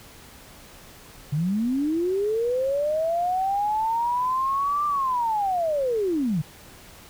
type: linear two-way sweep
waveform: sine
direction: up then down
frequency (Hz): 138.59 to 1188 to 138.59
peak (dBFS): -21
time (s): 1.32-6.42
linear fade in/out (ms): 10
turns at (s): 4.86
effects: pink hiss -47 dBFS RMS until 7.09 s